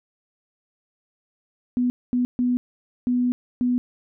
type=tone bursts at uneven times; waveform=sine; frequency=246.9 Hz; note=B3; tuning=in tune; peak=-18 dBFS; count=5; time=1.77-1.9 / 2.13-2.25 / 2.39-2.57 / 3.07-3.32 / 3.61-3.78 s; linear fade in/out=0 ms; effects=none